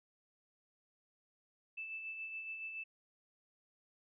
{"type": "tone with tremolo", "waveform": "sine", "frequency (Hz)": 2637, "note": "E7", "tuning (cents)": 0, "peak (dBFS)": -40, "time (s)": [1.77, 2.84], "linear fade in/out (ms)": 10, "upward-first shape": "sine", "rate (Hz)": 7.1, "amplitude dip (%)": 40, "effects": []}